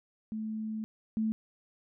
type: tone pair in turn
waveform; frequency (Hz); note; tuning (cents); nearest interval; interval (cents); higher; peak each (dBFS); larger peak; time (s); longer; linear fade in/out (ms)
sine; 218 / 219.6; A3 / A3; -16 / -3; unison; 13; second; -33 / -27; second; 0.32-0.84 / 1.17-1.32; first; 0
effects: none